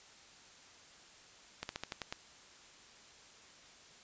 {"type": "slowing click train", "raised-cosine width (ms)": 0.2, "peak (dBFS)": -21, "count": 7, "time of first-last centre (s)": [1.63, 2.125], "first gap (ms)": 61, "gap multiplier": 1.12, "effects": ["white hiss -58 dBFS RMS until 4.03 s", "resampled to 16000 Hz"]}